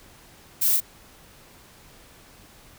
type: noise with echo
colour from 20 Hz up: violet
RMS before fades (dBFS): -22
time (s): 0.61-0.77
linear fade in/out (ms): 10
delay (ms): 35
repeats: 1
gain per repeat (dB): -2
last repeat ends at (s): 0.805
effects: pink hiss -51 dBFS RMS until 2.78 s

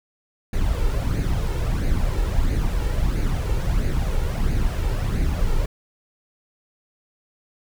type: noise with flanger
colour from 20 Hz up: brown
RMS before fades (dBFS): -21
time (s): 0.53-5.66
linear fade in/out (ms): 5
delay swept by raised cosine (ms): 0.45 to 2.25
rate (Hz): 1.5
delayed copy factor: +0.55
effects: none

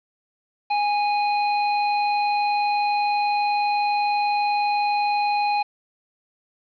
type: tone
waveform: square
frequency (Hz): 826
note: G#5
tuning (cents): -10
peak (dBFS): -20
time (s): 0.7-5.63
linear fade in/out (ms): 10
effects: resampled to 11025 Hz + 8-bit

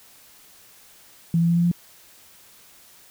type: tone with pitch steps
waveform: sine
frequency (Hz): 167.3 / 168.85 / 170.42 / 172 / 173.6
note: E3 / E3 / F3 / F3 / F3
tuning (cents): +26 / +42 / -42 / -26 / -10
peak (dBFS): -16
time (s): 1.34-1.715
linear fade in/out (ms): 2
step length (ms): 75
effects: white hiss -51 dBFS RMS until 3.1 s

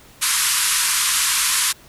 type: band-pass noise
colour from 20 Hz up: white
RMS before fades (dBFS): -19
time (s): 0.21-1.73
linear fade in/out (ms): 20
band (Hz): 950 to 12000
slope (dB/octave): 96
effects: pink hiss -47 dBFS RMS until 1.88 s

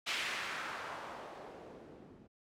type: noise with low-pass filter sweep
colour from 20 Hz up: blue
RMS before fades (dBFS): -43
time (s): 0.06-2.28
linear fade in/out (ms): 20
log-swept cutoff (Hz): 2900 to 230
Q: 1.3
effects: none

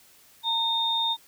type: tone pair together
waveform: sine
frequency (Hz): 915 / 3660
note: A#5 / A#7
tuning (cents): -32 / -32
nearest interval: 2 octaves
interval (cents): 2400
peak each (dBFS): -28 / -24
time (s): 0.43-1.17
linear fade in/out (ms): 50
effects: white hiss -56 dBFS RMS until 1.27 s

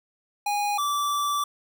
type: tone pair in turn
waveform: square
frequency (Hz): 822 / 1162.5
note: G#5 / D6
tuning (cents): -18 / -18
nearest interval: tritone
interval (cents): 600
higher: second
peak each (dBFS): -24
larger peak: neither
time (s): 0.46-0.78 / 0.78-1.44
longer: second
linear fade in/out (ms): 5
effects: none

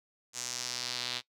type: tone with band-pass filter sweep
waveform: sawtooth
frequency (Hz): 123.4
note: B2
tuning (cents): -1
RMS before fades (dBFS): -37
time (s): 0.33-1.22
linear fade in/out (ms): 50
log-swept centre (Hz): 6800 to 3800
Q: 2.6
effects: noise-tail reverb RT60 0.1 s tail -20 dB re dry

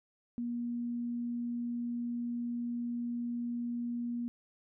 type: tone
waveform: sine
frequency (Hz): 238.7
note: A#3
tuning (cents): +41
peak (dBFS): -33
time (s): 0.38-4.28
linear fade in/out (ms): 0
effects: none

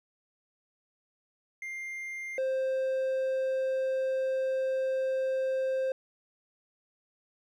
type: tone pair in turn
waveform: triangle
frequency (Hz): 2100 / 526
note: C7 / C5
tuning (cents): +6 / +9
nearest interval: 2 octaves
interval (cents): 2397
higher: first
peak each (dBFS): -34 / -25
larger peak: second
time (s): 1.62-2.38 / 2.38-5.92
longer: second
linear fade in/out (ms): 2
effects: none

